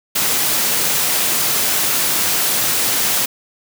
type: high-pass noise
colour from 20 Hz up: white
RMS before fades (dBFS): -17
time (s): 0.15-3.26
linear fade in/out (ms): 10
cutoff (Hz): 100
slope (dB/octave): 24
effects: none